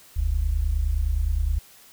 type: tone pair together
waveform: sine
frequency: 43.03 / 72.7 Hz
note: F1 / D2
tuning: -25 / -17 cents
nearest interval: major sixth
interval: 908 cents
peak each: -23 dBFS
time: 0.16-1.59 s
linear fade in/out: 10 ms
effects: white hiss -51 dBFS RMS until 1.92 s